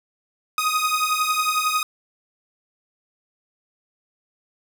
sawtooth beating tone pair, 1244.5 / 1255.5 Hz, D#6 / D#6, 0 / +15 cents, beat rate 11 Hz, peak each -19 dBFS, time 0.58-1.83 s, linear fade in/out 2 ms, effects none

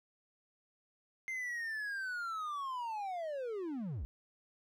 triangle linear sweep, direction down, 2100 to 49 Hz, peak -35 dBFS, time 1.28-4.05 s, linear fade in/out 0 ms, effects none

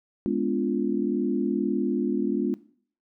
sine chord, G# diminished seventh, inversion none, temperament equal with one note detuned, 207.7 / 246.9 / 287.6 / 349.2 Hz, G#3 / B3 / D4 / F4, 0 / 0 / -36 / 0 cents, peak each -28 dBFS, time 0.26-2.54 s, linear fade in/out 0 ms, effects noise-tail reverb RT60 0.5 s tail -18 dB re dry

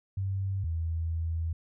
sine tone pair in turn, 96.7 / 82.04 Hz, G2 / E2, -23 / -8 cents, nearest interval minor third, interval 285 cents, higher first, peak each -28 dBFS, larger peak neither, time 0.17-0.64 / 0.64-1.53 s, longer second, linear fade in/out 5 ms, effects none

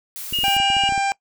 blue noise, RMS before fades -32 dBFS, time 0.16-0.57 s, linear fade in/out 0 ms
clicks, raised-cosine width 3 ms, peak -21 dBFS, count 12, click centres 0.326 / 0.388 / 0.436 / 0.482 / 0.566 / 0.601 / 0.702 / 0.767 / 0.837 / 0.891 / 0.923 / 0.978 s
sine tone, 2858 Hz, F7, 39 cents sharp, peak -19 dBFS, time 0.33-0.89 s, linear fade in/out 5 ms
harmonic tone, 792 Hz, G5, 18 cents sharp, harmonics 1 / 2 / 3 / 4 / 5 / 6 / 7 / 8 / 9 / 10, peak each -19 / -29 / -26 / -37 / -42 / -39 / -38 / -43 / -40 / -37 dBFS, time 0.44-1.12 s, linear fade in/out 0 ms
effects noise-tail reverb RT60 0.1 s tail -22 dB re dry

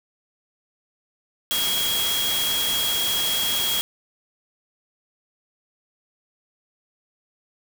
sine tone in noise, 3292 Hz, G#7, 16 cents flat, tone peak -23 dBFS, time 1.51-3.81 s, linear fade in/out 0 ms, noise white, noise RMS -26 dBFS, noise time 1.51-3.81 s, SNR 0 dB, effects none

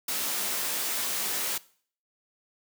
white noise with comb filter, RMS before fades -30 dBFS, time 0.08-1.58 s, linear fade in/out 5 ms, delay 15 ms, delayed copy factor +0.5, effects noise-tail reverb RT60 0.5 s tail -20 dB re dry + high-pass 200 Hz 12 dB/octave

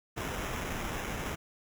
pink noise with sample-and-hold, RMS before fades -36 dBFS, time 0.16-1.36 s, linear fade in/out 20 ms, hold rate 4410 Hz, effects none

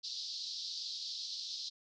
white band-pass noise, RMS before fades -42 dBFS, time 0.03-1.7 s, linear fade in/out 20 ms, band 3800 to 5100 Hz, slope 48 dB/octave, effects none

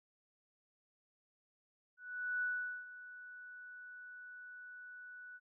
sine tone with ADSR envelope, 1480 Hz, F#6, in tune, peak -33 dBFS, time 1.97-5.4 s, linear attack 450 ms, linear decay 430 ms, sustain -16 dB, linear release 43 ms, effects none

